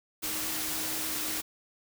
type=tone in noise; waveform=sine; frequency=311.1 Hz; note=D#4; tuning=in tune; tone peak=-43 dBFS; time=0.22-1.42 s; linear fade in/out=20 ms; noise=white; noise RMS=-33 dBFS; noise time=0.22-1.42 s; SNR=-13 dB; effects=none